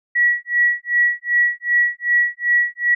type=tone with tremolo; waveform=sine; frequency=1929 Hz; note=B6; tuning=41 cents flat; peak=-11 dBFS; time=0.15-2.95 s; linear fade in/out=10 ms; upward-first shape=sine; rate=2.6 Hz; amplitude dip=100%; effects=none